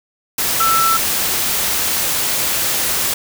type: tone in noise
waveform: sine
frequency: 1331 Hz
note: E6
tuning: 16 cents sharp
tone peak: -13 dBFS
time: 0.6-0.97 s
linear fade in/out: 5 ms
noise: white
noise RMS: -18 dBFS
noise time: 0.38-3.14 s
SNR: +2 dB
effects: none